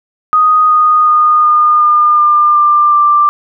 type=tone with pitch steps; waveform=sine; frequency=1244.5 / 1235.2 / 1225.9 / 1216.8 / 1207.7 / 1198.6 / 1189.7 / 1180.8 Hz; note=D#6 / D#6 / D#6 / D#6 / D6 / D6 / D6 / D6; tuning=0 / -13 / -26 / -39 / +48 / +35 / +22 / +9 cents; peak=-5 dBFS; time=0.33-3.29 s; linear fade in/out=0 ms; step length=370 ms; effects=none